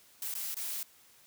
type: noise with dropouts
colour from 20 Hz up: blue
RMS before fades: -37 dBFS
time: 0.22-0.83 s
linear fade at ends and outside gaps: 2 ms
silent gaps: 0.341-0.351 / 0.544-0.567 s
effects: white hiss -61 dBFS RMS until 1.26 s + high-pass 60 Hz 12 dB/octave